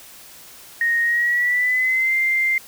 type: tone with pitch glide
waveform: sine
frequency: 1864.7 to 2093 Hz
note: A#6 to C7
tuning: 0 to 0 cents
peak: -16 dBFS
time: 0.81-2.58 s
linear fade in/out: 2 ms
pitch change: +200 cents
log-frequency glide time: 1.02-2.15 s
effects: white hiss -43 dBFS RMS until 2.67 s